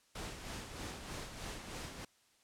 pink noise with tremolo, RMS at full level -43 dBFS, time 0.15-2.05 s, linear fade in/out 5 ms, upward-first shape sine, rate 3.2 Hz, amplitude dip 50%, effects white hiss -70 dBFS RMS until 2.43 s + low-pass 9000 Hz 12 dB/octave

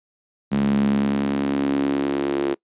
sawtooth tone with high-pass filter sweep, 69.7 Hz, C#2, 10 cents sharp, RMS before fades -21 dBFS, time 0.51-2.55 s, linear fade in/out 20 ms, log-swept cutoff 190 to 350 Hz, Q 5.8, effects noise-tail reverb RT60 0.1 s tail -23 dB re dry + resampled to 8000 Hz

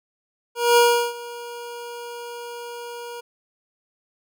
25% pulse tone with ADSR envelope, 476.1 Hz, A#4, 37 cents sharp, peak -8 dBFS, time 0.55-3.21 s, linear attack 220 ms, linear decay 360 ms, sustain -21 dB, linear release 12 ms, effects none

